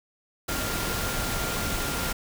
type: tone in noise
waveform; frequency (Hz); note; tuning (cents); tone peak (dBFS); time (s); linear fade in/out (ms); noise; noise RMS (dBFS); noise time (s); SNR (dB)
sine; 1396; F6; -1; -36; 0.48-2.13; 10; pink; -29; 0.48-2.13; -10
effects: none